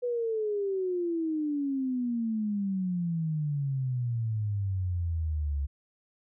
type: exponential sweep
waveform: sine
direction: down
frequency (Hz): 495.1 to 68.8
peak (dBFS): -27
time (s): 0.02-5.67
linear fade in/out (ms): 20
effects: none